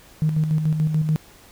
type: tone with tremolo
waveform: sine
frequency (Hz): 155.56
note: D#3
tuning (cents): 0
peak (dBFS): -15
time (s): 0.22-1.16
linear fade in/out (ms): 0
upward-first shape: square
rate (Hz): 6.9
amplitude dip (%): 50
effects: tanh soft clip ceiling -11 dBFS + pink hiss -49 dBFS RMS until 1.51 s